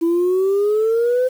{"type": "exponential sweep", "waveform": "sine", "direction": "up", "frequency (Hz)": [329.6, 516], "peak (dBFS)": -12, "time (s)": [0.01, 1.29], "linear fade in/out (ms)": 20, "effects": ["tanh soft clip ceiling -12 dBFS", "7-bit"]}